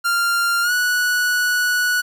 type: tone with pitch glide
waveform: 45% pulse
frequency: 1392 to 1472.2 Hz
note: F6 to F#6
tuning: -6 to -9 cents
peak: -16 dBFS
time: 0.04-2.02 s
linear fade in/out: 20 ms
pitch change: +97 cents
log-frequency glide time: 0.62-0.72 s
effects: 9-bit